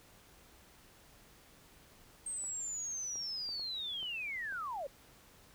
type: linear sweep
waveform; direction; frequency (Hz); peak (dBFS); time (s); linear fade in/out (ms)
sine; down; 8430 to 515; -37; 2.26-4.87; 5
type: clicks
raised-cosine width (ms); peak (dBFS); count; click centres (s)
1; -40; 6; 2.44 / 3.157 / 3.49 / 3.596 / 4.029 / 4.524
effects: pink hiss -61 dBFS RMS until 5.54 s